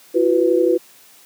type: chord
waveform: sine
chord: E suspended second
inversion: none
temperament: equal with one note detuned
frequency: 338.1 / 370 / 493.9 Hz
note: E4 / F#4 / B4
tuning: +44 / 0 / 0 cents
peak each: -17 dBFS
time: 0.14-0.78 s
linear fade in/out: 20 ms
effects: white hiss -48 dBFS RMS until 1.25 s + high-pass 150 Hz 12 dB/octave